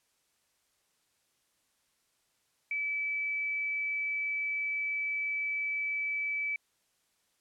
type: tone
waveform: sine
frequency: 2303 Hz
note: D7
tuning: 34 cents flat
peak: -30 dBFS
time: 2.71-6.56 s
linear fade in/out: 2 ms
effects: white hiss -74 dBFS RMS until 7.4 s + low-pass 11000 Hz 12 dB/octave